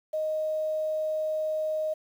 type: tone with quantisation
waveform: sine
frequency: 622.3 Hz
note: D#5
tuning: in tune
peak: -26 dBFS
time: 0.13-1.94 s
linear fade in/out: 10 ms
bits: 9
effects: none